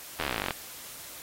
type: slowing click train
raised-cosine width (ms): 0.3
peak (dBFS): -13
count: 19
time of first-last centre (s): 0.2-0.508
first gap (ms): 12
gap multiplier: 1.04
effects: white hiss -44 dBFS RMS until 1.22 s + AAC 48 kbps